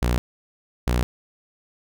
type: tone pair in turn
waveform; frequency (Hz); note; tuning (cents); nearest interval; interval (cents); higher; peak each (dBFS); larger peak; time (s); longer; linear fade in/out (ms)
sawtooth; 60.3 / 60.62; B1 / B1; -41 / -32; unison; 9; second; -15; neither; 0.02-0.18 / 0.87-1.03; neither; 0
effects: none